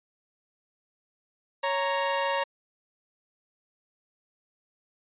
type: tone pair together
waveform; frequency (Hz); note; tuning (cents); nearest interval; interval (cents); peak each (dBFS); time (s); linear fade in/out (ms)
sawtooth; 554.4 / 932.4; C#5 / A#5; 0 / 0; major sixth; 900; -24; 1.63-2.44; 10
effects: resampled to 8000 Hz